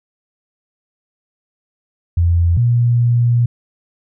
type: tone pair in turn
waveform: sine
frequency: 85.5 / 119.66 Hz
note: F2 / A#2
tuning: -36 / +46 cents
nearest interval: tritone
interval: 582 cents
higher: second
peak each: -10 dBFS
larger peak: neither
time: 2.17-2.57 / 2.57-3.46 s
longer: second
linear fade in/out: 5 ms
effects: none

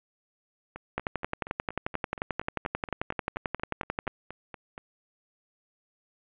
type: two click trains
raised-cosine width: 0.5 ms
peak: -24 / -13 dBFS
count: 18 / 36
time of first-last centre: 0.76-4.779 / 0.98-4.077 s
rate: 4.23 / 11.3 Hz
effects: resampled to 8000 Hz + 9-bit

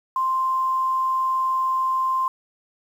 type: tone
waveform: sine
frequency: 1046.5 Hz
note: C6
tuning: in tune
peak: -19 dBFS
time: 0.16-2.28 s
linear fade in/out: 2 ms
effects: 8-bit

